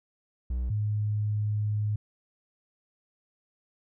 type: tone pair in turn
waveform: triangle / sine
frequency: 61.74 / 105.36 Hz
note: B1 / G#2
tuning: 0 / +25 cents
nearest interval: major sixth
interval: 925 cents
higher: second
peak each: -25 dBFS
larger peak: neither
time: 0.5-0.7 / 0.7-1.96 s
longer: second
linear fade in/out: 5 ms
effects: none